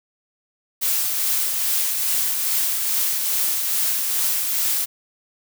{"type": "noise with tremolo", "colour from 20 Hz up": "blue", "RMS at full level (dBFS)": -20, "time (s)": [0.81, 4.86], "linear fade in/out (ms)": 20, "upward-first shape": "triangle", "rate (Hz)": 2.4, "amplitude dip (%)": 35, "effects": []}